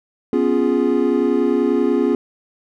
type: chord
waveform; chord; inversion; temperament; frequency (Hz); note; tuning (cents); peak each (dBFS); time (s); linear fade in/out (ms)
triangle; C# dominant seventh; third; equal; 246.9 / 277.2 / 349.2 / 415.3; B3 / C#4 / E#4 / G#4; 0 / 0 / 0 / 0; -18; 0.33-2.15; 2
effects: none